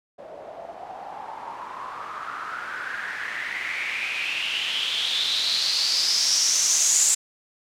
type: noise with low-pass filter sweep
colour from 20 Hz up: blue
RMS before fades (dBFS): -26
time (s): 0.18-7.15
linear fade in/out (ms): 10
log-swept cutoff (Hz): 580 to 7400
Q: 6.1
effects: none